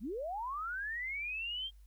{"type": "linear sweep", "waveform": "sine", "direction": "up", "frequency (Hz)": [174.61, 3215], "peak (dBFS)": -36, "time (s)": [0, 1.71], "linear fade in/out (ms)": 50, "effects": ["added 50 Hz sine -54 dBFS peak until 1.86 s", "white hiss -75 dBFS RMS until 1.86 s"]}